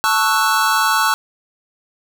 square chord, F# minor seventh, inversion first, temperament equal, 880 / 1108.7 / 1318.5 / 1480 Hz, A5 / C#6 / E6 / F#6, 0 / 0 / 0 / 0 cents, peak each -20 dBFS, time 0.04-1.14 s, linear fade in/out 0 ms, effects none

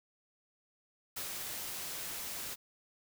white noise with ADSR envelope, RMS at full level -39 dBFS, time 1.16-2.56 s, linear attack 10 ms, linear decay 98 ms, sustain -2 dB, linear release 29 ms, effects none

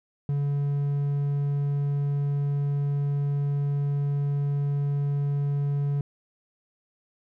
triangle tone, 142.5 Hz, C#3, 48 cents sharp, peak -21 dBFS, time 0.29-6.01 s, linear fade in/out 2 ms, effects none

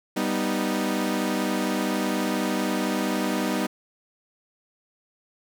sawtooth chord, G augmented, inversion none, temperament equal, 196 / 246.9 / 311.1 Hz, G3 / B3 / D#4, 0 / 0 / 0 cents, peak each -24 dBFS, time 0.16-3.67 s, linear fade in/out 10 ms, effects none

